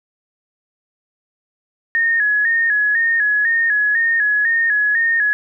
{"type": "tone with vibrato", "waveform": "sine", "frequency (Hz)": 1760, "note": "A6", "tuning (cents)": 0, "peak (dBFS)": -13, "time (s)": [1.95, 5.33], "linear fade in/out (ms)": 0, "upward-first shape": "square", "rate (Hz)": 2, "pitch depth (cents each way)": 74, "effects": []}